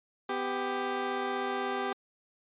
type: tone pair together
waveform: 15% pulse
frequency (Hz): 251 / 394.6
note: B3 / G4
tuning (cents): +28 / +11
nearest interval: minor sixth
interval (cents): 783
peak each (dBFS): -30 / -25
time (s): 0.29-1.93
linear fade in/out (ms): 5
effects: resampled to 8000 Hz